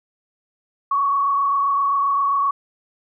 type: tone with frequency modulation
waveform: sine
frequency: 1117 Hz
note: C#6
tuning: 13 cents sharp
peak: -16 dBFS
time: 0.91-2.51 s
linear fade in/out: 5 ms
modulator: 27.6 Hz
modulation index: 0.85
effects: none